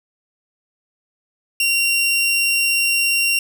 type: tone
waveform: sawtooth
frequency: 2757 Hz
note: F7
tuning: 23 cents flat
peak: -12 dBFS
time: 1.6-3.39 s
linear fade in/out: 2 ms
effects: none